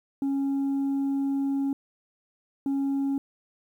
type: tone bursts at uneven times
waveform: sine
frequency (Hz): 275.5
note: C#4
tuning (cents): -11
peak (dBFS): -21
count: 2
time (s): 0.22-1.73 / 2.66-3.18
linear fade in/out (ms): 2
effects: tanh soft clip ceiling -23 dBFS + 10-bit